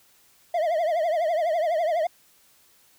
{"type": "tone with vibrato", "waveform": "triangle", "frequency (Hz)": 656, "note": "E5", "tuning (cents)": -9, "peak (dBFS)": -19, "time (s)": [0.54, 2.07], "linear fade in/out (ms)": 5, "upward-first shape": "triangle", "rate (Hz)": 12, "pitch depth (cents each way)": 160, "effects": ["white hiss -59 dBFS RMS until 2.98 s"]}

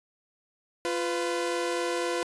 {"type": "tone pair together", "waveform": "sawtooth", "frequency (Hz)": [348, 500], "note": ["F4", "B4"], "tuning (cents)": [-6, 21], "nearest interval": "tritone", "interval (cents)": 627, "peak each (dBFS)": -26, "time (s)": [0.85, 2.23], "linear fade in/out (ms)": 0, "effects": ["resampled to 24000 Hz"]}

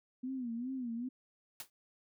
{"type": "tone with vibrato", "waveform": "sine", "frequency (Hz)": 246.8, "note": "B3", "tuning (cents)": -1, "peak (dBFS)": -36, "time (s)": [0.23, 1.09], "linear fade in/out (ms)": 10, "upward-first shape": "sine", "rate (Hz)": 2.5, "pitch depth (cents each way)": 130}
{"type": "noise with exponential decay", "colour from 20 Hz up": "white", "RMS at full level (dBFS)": -40, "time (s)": [1.6, 1.7], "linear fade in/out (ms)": 1, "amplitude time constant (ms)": 20}
{"effects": []}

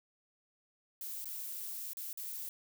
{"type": "noise with dropouts", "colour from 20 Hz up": "violet", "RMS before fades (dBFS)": -42, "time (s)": [1.01, 2.49], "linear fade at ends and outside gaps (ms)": 1, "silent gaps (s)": [[1.244, 1.256], [1.933, 1.97], [2.13, 2.174]], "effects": []}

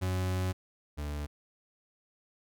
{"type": "tone pair in turn", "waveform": "40% pulse", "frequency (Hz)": [92.5, 73.42], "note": ["F#2", "D2"], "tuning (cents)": [0, 0], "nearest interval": "major third", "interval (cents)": 400, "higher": "first", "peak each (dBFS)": [-28, -33], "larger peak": "first", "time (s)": [[0.01, 0.53], [0.97, 1.27]], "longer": "first", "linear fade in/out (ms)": 20, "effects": []}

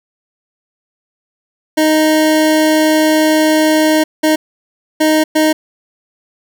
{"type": "tone bursts at uneven times", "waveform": "25% pulse", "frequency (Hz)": 311.1, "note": "D#4", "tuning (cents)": 0, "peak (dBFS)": -5, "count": 4, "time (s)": [[1.77, 4.04], [4.23, 4.36], [5, 5.24], [5.35, 5.53]], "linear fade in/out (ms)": 10, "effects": []}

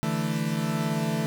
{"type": "chord", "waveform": "40% pulse", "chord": "D suspended second", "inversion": "none", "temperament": "equal", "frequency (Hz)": [146.83, 164.81, 220], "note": ["D3", "E3", "A3"], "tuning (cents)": [0, 0, 0], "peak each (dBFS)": [-30, -28, -28], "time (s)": [0.03, 1.26], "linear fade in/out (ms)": 0, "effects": []}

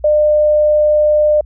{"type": "tone", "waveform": "sine", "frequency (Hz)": 602, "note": "D5", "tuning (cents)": 43, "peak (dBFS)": -8, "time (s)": [0.04, 1.41], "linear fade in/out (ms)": 5, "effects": ["added 60 Hz sine -33 dBFS peak until 1.45 s"]}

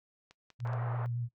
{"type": "clicks", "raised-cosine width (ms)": 0.2, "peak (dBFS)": -37, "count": 5, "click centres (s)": [0.31, 0.503, 0.603, 0.674, 0.733]}
{"type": "tone with vibrato", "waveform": "sine", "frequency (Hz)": 119.5, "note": "A#2", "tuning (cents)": 43, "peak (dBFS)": -32, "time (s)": [0.59, 1.29], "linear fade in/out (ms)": 50, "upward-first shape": "sine", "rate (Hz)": 8.8, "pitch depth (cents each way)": 24}
{"type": "band-pass noise", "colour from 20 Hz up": "pink", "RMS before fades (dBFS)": -43, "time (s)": [0.65, 1.06], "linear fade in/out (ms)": 0, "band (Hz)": [520, 1400], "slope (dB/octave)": 24}
{"effects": ["noise-tail reverb RT60 0.1 s tail -19 dB re dry"]}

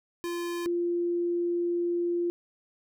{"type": "tone pair in turn", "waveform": ["square", "sine"], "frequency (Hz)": [345.5, 346.8], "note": ["F4", "F4"], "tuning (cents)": [-19, -12], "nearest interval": "unison", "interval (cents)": 7, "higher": "second", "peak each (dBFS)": [-31, -25], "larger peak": "second", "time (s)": [[0.24, 0.66], [0.66, 2.3]], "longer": "second", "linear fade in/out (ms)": 0, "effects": []}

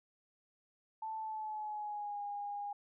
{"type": "tone with pitch glide", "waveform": "sine", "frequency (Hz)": [880, 816.3], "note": ["A5", "G#5"], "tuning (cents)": [0, -30], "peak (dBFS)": -38, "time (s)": [1.02, 2.73], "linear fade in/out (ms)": 5, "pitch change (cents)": -130, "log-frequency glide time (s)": [1.17, 2.22], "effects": []}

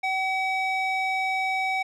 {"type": "tone with band-pass filter", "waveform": "square", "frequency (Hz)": 760, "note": "F#5", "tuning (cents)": 46, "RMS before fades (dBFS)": -26, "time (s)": [0.03, 1.83], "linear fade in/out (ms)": 10, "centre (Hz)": 1700, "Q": 8.7, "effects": []}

